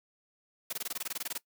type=noise bursts; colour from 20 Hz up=white; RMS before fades=-35 dBFS; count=14; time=0.7-1.379 s; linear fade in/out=5 ms; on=29 ms; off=21 ms; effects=noise-tail reverb RT60 0.1 s tail -21 dB re dry + high-pass 200 Hz 12 dB/octave